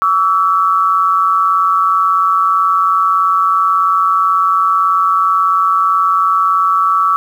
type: tone pair together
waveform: sine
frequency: 1140.3 / 1318.5 Hz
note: C#6 / E6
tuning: +49 / 0 cents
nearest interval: minor third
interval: 251 cents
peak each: -12 dBFS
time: 0.02-7.16 s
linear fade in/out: 0 ms
effects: 7-bit